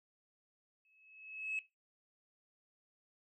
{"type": "tone with exponential growth", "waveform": "sine", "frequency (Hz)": 2583, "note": "E7", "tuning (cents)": -36, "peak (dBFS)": -32, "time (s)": [0.85, 1.59], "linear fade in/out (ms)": 1, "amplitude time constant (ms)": 160, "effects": ["noise-tail reverb RT60 0.2 s tail -17 dB re dry", "tanh soft clip ceiling -31 dBFS"]}